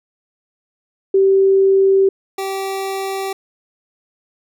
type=tone pair in turn; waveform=sine / 25% pulse; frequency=387.6 / 387.6 Hz; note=G4 / G4; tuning=-20 / -20 cents; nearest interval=unison; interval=0 cents; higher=neither; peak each=-9 / -17 dBFS; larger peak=first; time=1.14-2.09 / 2.38-3.33 s; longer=neither; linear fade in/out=5 ms; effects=none